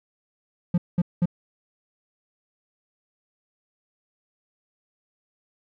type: tone bursts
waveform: triangle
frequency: 174.9 Hz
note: F3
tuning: 3 cents sharp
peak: -15 dBFS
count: 3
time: 0.74-1.257 s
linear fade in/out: 5 ms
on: 39 ms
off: 200 ms
effects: none